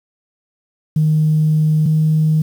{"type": "tone pair in turn", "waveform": "sine", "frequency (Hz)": [154.9, 156.16], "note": ["D#3", "D#3"], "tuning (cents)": [-7, 7], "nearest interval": "unison", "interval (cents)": 14, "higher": "second", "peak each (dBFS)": -10, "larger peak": "neither", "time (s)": [[0.96, 1.86], [1.86, 2.42]], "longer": "first", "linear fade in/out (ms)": 5, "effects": ["tanh soft clip ceiling -6 dBFS", "7-bit"]}